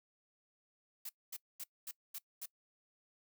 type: noise bursts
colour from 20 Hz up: blue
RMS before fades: -44 dBFS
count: 6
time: 1.05-2.458 s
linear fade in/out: 5 ms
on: 43 ms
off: 230 ms
effects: noise-tail reverb RT60 0.1 s tail -22 dB re dry